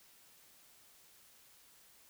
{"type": "silence", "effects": ["white hiss -63 dBFS RMS until 2.09 s"]}